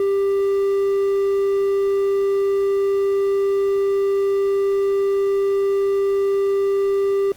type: tone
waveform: triangle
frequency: 395.2 Hz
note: G4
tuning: 14 cents sharp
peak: -14 dBFS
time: 0-7.32 s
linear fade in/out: 2 ms
effects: pink hiss -48 dBFS RMS until 7.36 s + Opus 32 kbps